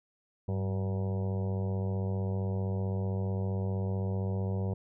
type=harmonic tone with a mistuned harmonic; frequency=95.5 Hz; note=G2; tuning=45 cents flat; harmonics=1 / 2 / 4 / 5 / 6 / 7 / 8 / 9 / 10; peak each=-30 / -36 / -42 / -42 / -46 / -49 / -52 / -53 / -54 dBFS; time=0.48-4.74 s; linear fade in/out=5 ms; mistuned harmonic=1; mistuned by=+67 cents; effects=none